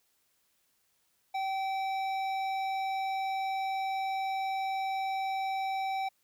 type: tone with hard clipping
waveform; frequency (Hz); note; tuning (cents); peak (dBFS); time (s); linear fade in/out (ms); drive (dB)
sine; 771; G5; -29; -32; 1.34-6.09; 10; 11
effects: white hiss -73 dBFS RMS until 6.23 s